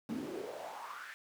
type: noise with high-pass filter sweep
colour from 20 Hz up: brown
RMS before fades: -43 dBFS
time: 0.09-1.14 s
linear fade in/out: 0 ms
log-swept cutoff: 220 to 1800 Hz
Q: 5.3
effects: none